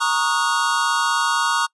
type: chord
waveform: square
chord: D# minor seventh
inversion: second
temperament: equal with one note detuned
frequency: 932.3 / 1108.7 / 1244.5 / 1455.4 Hz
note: A#5 / C#6 / D#6 / F#6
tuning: 0 / 0 / 0 / -29 cents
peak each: -24 dBFS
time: 0-1.67 s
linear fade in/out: 20 ms
effects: noise-tail reverb RT60 0.1 s tail -26 dB re dry + resampled to 24000 Hz